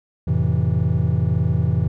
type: chord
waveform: triangle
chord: F major seventh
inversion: none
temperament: just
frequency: 87.31 / 109.13 / 130.96 / 163.7 Hz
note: F2 / A2 / C3 / E3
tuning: 0 / -14 / +2 / -12 cents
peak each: -19 dBFS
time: 0.27-1.88 s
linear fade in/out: 10 ms
effects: tanh soft clip ceiling -9 dBFS